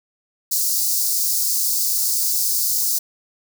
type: high-pass noise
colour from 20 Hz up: white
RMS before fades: -20 dBFS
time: 0.51-2.99 s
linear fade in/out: 10 ms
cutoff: 4500 Hz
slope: 48 dB/octave
effects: none